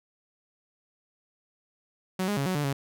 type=tone with pitch steps; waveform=sawtooth; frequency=186.5 / 205.8 / 138.8 / 185.6 / 146.6 / 138.5 Hz; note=F#3 / G#3 / C#3 / F#3 / D3 / C#3; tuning=+14 / -16 / +3 / +6 / -3 / -1 cents; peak=-22 dBFS; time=2.19-2.73 s; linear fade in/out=5 ms; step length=90 ms; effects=none